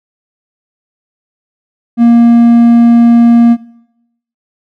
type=tone with hard clipping; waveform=triangle; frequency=234.8 Hz; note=A#3; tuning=13 cents sharp; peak=-3 dBFS; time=1.97-3.57 s; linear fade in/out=50 ms; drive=6 dB; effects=noise-tail reverb RT60 0.8 s tail -19 dB re dry